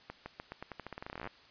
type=accelerating click train; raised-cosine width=0.5 ms; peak=-26 dBFS; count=23; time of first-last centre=0.1-1.273 s; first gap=160 ms; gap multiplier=0.87; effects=white hiss -59 dBFS RMS until 1.5 s + resampled to 11025 Hz